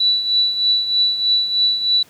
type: tone with tremolo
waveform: sine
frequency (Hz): 3951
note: B7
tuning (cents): 0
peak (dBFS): -11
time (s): 0-2.03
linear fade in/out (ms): 5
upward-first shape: triangle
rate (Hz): 3.2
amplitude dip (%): 70
effects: pink hiss -49 dBFS RMS until 2.09 s + high-pass 100 Hz 12 dB/octave